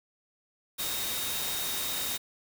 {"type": "tone in noise", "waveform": "sine", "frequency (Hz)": 3722, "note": "A#7", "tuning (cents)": -3, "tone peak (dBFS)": -37, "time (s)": [0.78, 2.18], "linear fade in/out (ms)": 20, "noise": "white", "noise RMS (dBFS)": -33, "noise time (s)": [0.78, 2.18], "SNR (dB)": -7, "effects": []}